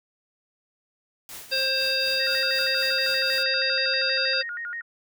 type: noise with tremolo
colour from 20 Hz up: white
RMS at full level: -38 dBFS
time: 1.29-3.43 s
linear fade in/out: 0 ms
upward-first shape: triangle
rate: 4 Hz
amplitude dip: 70%
type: harmonic tone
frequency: 530 Hz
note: C5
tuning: 22 cents sharp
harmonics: 1 / 3 / 5 / 7 / 9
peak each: -30 / -30 / -29 / -30 / -25 dBFS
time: 1.51-4.43 s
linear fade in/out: 20 ms
type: tone with vibrato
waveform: sine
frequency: 1633 Hz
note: G#6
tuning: 30 cents flat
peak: -30 dBFS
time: 2.19-4.82 s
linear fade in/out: 20 ms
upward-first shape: square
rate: 6.3 Hz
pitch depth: 230 cents each way
effects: none